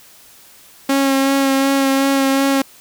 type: tone with vibrato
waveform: sawtooth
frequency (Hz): 272.3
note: C#4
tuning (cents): -31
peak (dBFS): -9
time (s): 0.89-2.62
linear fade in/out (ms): 5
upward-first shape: sine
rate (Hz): 2.7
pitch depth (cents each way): 17
effects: white hiss -45 dBFS RMS until 2.8 s